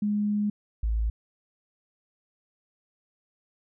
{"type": "tone pair in turn", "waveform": "sine", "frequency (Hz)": [207.7, 55.01], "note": ["G#3", "A1"], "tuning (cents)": [0, 0], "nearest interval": "octave + major seventh", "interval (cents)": 2300, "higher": "first", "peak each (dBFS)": -23, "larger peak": "neither", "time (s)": [[0.02, 0.5], [0.83, 1.1]], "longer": "first", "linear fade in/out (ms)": 5, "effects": []}